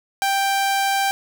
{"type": "tone", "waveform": "sawtooth", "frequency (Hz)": 786, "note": "G5", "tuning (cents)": 4, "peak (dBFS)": -14, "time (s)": [0.22, 1.11], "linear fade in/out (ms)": 0, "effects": ["9-bit"]}